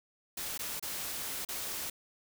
white noise with dropouts, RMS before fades -38 dBFS, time 0.37-1.9 s, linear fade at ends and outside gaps 5 ms, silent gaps 0.578-0.591 / 0.797-0.825 / 1.45-1.487 s, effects none

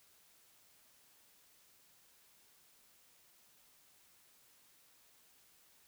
silence, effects white hiss -67 dBFS RMS until 5.87 s

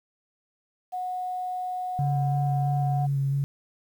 sine tone, 732 Hz, F#5, 19 cents flat, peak -28 dBFS, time 0.92-3.07 s, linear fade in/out 20 ms
sine tone with vibrato, 138.59 Hz, C#3, in tune, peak -22 dBFS, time 1.99-3.44 s, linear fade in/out 0 ms, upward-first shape square, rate 3 Hz, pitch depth 14 cents each way
effects tanh soft clip ceiling -14 dBFS + 9-bit

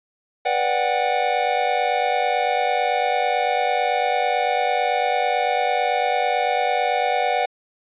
square chord, G major seventh, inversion first, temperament just, 490 / 588 / 735 / 784 Hz, B4 / D5 / F#5 / G5, -14 / +2 / -12 / 0 cents, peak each -27 / -27 / -22 / -25 dBFS, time 0.45-7.46 s, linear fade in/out 10 ms, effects resampled to 8000 Hz + 9-bit

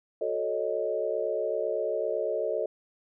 sine chord, D# half-diminished seventh, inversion first, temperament equal, 370 / 440 / 554.4 / 622.3 Hz, F#4 / A4 / C#5 / D#5, 0 / 0 / 0 / 0 cents, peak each -36 / -31 / -32 / -31 dBFS, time 0.21-2.66 s, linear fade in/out 5 ms, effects none

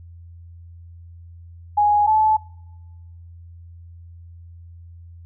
sine tone pair in turn, 830.6 / 866 Hz, G#5 / A5, 0 / -28 cents, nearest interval minor second, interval 72 cents, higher second, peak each -13 dBFS, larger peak neither, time 1.77-2.07 / 2.07-2.37 s, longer neither, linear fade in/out 10 ms, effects noise-tail reverb RT60 1.0 s tail -24 dB re dry + added 85 Hz sine -39 dBFS peak until 5.25 s

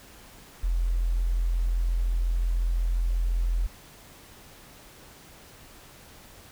sine tone, 42.82 Hz, F1, 33 cents flat, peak -22 dBFS, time 0.63-3.67 s, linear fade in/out 10 ms, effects pink hiss -50 dBFS RMS until 6.51 s

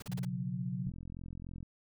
pink noise bursts, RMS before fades -45 dBFS, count 5, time 0-0.251 s, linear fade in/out 5 ms, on 23 ms, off 34 ms
sine chord, B suspended second, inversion none, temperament equal with one note detuned, 123.47 / 138.59 / 181.61 Hz, B2 / C#3 / F#3, 0 / 0 / -32 cents, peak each -39 / -39 / -37 dBFS, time 0.08-0.91 s, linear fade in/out 10 ms
click train, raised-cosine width 5 ms, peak -33 dBFS, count 34, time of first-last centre 0.87-1.629 s, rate 43.5 Hz
effects none

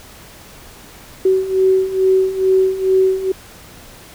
sine beating tone pair, 377 / 379.3 Hz, F#4 / F#4, +32 / +43 cents, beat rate 2.3 Hz, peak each -17 / -13 dBFS, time 1.25-3.32 s, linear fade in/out 5 ms, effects pink hiss -40 dBFS RMS until 4.14 s

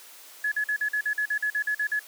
sine tone bursts, 1700 Hz, G#6, 40 cents sharp, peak -23 dBFS, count 13, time 0.44-1.994 s, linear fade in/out 5 ms, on 78 ms, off 45 ms, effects white hiss -48 dBFS RMS until 2.07 s + high-pass 400 Hz 12 dB/octave

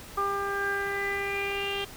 sawtooth tone with low-pass filter sweep, 398.4 Hz, G4, 28 cents sharp, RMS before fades -30 dBFS, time 0.17-1.85 s, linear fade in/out 10 ms, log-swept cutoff 1200 to 3100 Hz, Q 7.8, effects pink hiss -45 dBFS RMS until 1.96 s

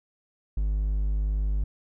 triangle tone, 51 Hz, G#1, 31 cents flat, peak -21 dBFS, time 0.57-1.64 s, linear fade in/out 5 ms, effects none

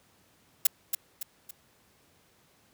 blue noise with echo, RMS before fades -20 dBFS, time 0.65-0.67 s, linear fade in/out 5 ms, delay 280 ms, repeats 3, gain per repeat -7 dB, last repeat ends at 1.51 s, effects pink hiss -64 dBFS RMS until 2.73 s + high-pass 80 Hz 12 dB/octave

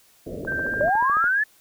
white low-pass noise, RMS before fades -33 dBFS, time 0.26-0.9 s, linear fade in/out 10 ms, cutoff 640 Hz, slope 96 dB/octave
click train, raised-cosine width 1 ms, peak -22 dBFS, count 12, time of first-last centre 0.45-1.241 s, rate 13.9 Hz
sine tone with pitch glide, 1568 to 1638.4 Hz, G6 to G#6, 0 to -24 cents, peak -24 dBFS, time 0.47-1.29 s, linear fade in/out 10 ms, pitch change +76 cents, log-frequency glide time 0.6-1.11 s
sine linear sweep, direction up, 547 to 1767 Hz, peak -18 dBFS, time 0.8-1.44 s, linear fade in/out 10 ms
effects white hiss -57 dBFS RMS until 1.6 s

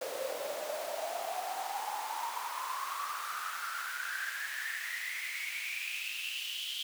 pink noise with high-pass filter sweep, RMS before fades -38 dBFS, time 0.01-6.83 s, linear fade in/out 5 ms, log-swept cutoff 500 to 3200 Hz, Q 9.4, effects none

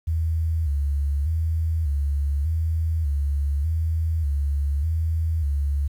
sine tone with vibrato, 75.9 Hz, D#2, 42 cents flat, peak -20 dBFS, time 0.07-5.88 s, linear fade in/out 10 ms, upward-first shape square, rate 0.84 Hz, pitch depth 110 cents each way, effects 9-bit

